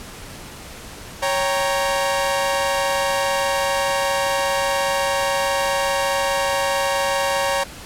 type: chord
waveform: sawtooth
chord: G diminished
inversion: second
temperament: equal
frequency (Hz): 554.4 / 784 / 932.3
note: Db5 / G5 / Bb5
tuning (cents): 0 / 0 / 0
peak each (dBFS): -17 / -22 / -20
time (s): 1.22-7.64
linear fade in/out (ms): 10
effects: pink hiss -37 dBFS RMS until 7.85 s + low-pass 12000 Hz 12 dB/octave